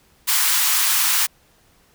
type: high-pass noise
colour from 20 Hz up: white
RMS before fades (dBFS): -18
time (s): 0.27-1.27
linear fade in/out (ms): 20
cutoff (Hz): 860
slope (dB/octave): 48
effects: pink hiss -57 dBFS RMS until 1.94 s